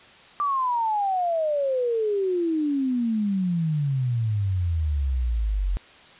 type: exponential sweep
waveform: sine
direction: down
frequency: 1183 to 44 Hz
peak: -21 dBFS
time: 0.4-5.77 s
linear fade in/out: 0 ms
effects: white hiss -49 dBFS RMS until 6.19 s + resampled to 8000 Hz